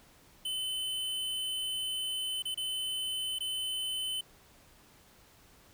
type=tone with dropouts; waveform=square; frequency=3040 Hz; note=F#7; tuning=46 cents sharp; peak=-33 dBFS; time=0.45-4.21 s; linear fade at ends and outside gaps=5 ms; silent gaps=2.423-2.453 / 2.545-2.574 / 3.387-3.405 s; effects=pink hiss -60 dBFS RMS until 5.73 s